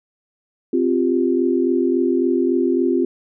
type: chord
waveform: sine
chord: C suspended fourth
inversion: none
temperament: just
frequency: 261.6 / 348.8 / 392.4 Hz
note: C4 / F4 / G4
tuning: 0 / -2 / +2 cents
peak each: -19 / -18 / -22 dBFS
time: 0.73-3.05 s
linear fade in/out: 5 ms
effects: none